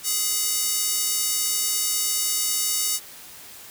square tone with high-pass filter, 417.3 Hz, G#4, 8 cents sharp, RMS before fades -24 dBFS, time 0.03-3 s, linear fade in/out 50 ms, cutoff 6600 Hz, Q 1, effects white hiss -43 dBFS RMS until 3.7 s

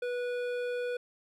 sine tone with hard clipping, 489.8 Hz, B4, 14 cents flat, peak -33 dBFS, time 0.02-0.97 s, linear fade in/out 5 ms, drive 12 dB, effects none

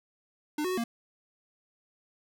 square tone with pitch steps, 299.9 / 367 / 370.9 / 232.9 Hz, D4 / F#4 / F#4 / A#3, +36 / -14 / +4 / -1 cents, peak -29 dBFS, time 0.58-0.84 s, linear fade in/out 5 ms, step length 65 ms, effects none

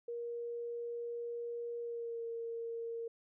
sine tone with pitch glide, 472.3 to 461.8 Hz, A#4 to A#4, +23 to -16 cents, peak -38 dBFS, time 0.08-3.08 s, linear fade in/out 5 ms, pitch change -39 cents, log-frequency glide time 1.8-2.24 s, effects none

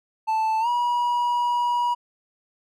triangle tone with pitch glide, 880 to 965.2 Hz, A5 to B5, 0 to -40 cents, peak -18 dBFS, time 0.27-1.95 s, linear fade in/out 20 ms, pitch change +160 cents, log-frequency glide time 0.6-0.68 s, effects none

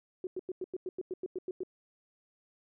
sine tone bursts, 368.6 Hz, F#4, 7 cents flat, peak -33 dBFS, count 12, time 0.24-1.634 s, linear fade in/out 2 ms, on 30 ms, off 94 ms, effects none

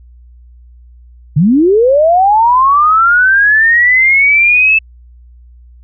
sine linear sweep, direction up, 133.6 to 2637 Hz, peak -5 dBFS, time 1.36-4.79 s, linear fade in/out 10 ms, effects added 60 Hz sine -36 dBFS peak until 5.83 s

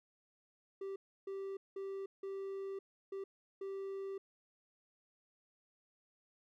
triangle tone bursts at uneven times, 390 Hz, G4, 9 cents flat, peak -38 dBFS, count 6, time 0.81-0.96 / 1.27-1.57 / 1.76-2.06 / 2.23-2.79 / 3.12-3.24 / 3.61-4.18 s, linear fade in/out 5 ms, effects none

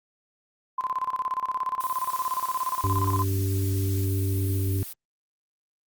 sine tone with tremolo, 1030 Hz, C6, 28 cents flat, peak -23 dBFS, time 0.78-3.24 s, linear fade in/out 5 ms, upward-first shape square, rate 17 Hz, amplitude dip 80%
blue noise, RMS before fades -38 dBFS, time 1.8-4.93 s, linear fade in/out 5 ms
harmonic tone, 96.9 Hz, G2, 20 cents flat, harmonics 1 / 3 / 4, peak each -23 / -33 / -35 dBFS, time 2.84-4.83 s, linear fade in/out 0 ms
effects Opus 32 kbps

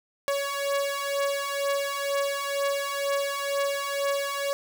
sawtooth beating tone pair, 559 / 561.1 Hz, C#5 / C#5, +14 / +21 cents, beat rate 2.1 Hz, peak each -26 / -24 dBFS, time 0.28-4.53 s, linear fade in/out 0 ms, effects none

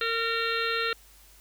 harmonic tone, 458.2 Hz, A#4, 30 cents flat, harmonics 1 / 3 / 4 / 5 / 6 / 7 / 8 / 9, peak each -32 / -30 / -33 / -38 / -34 / -41 / -36 / -36 dBFS, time 0.01-0.93 s, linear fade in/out 2 ms, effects added 50 Hz sine -56 dBFS peak until 1.4 s + white hiss -56 dBFS RMS until 1.4 s

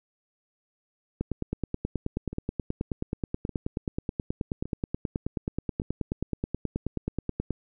two click trains, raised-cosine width 3 ms, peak -23 / -15 dBFS, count 4 / 60, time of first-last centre 2.33-5.818 / 1.21-7.507 s, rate 0.86 / 9.37 Hz, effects none

